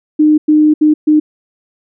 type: tone bursts at uneven times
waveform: sine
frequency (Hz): 304.7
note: D#4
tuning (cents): -36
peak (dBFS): -5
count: 4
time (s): 0.19-0.38 / 0.48-0.74 / 0.81-0.94 / 1.07-1.2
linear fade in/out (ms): 10
effects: none